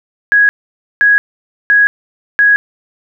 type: tone bursts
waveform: sine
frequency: 1661.2 Hz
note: G#6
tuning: in tune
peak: -5 dBFS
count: 4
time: 0.32-2.56 s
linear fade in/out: 0 ms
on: 170 ms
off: 520 ms
effects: none